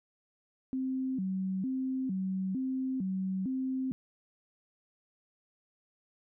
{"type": "tone with vibrato", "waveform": "sine", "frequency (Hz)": 222.4, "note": "A3", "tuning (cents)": 19, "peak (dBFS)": -30, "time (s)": [0.73, 3.92], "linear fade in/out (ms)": 0, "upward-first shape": "square", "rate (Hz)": 1.1, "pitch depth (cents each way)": 280, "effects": []}